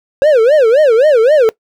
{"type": "tone with vibrato", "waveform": "triangle", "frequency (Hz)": 523.3, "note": "C5", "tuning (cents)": 0, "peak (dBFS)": -3, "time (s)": [0.22, 1.49], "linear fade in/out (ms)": 0, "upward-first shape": "sine", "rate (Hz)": 3.8, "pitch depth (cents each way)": 300, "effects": ["noise-tail reverb RT60 0.1 s tail -20 dB re dry"]}